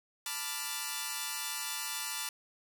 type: chord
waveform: 5% pulse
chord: B half-diminished seventh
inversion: third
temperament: equal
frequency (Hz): 880 / 987.8 / 1174.7 / 1396.9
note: A5 / B5 / D6 / F6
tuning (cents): 0 / 0 / 0 / 0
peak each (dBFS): -29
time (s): 0.26-2.29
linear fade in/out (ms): 2
effects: none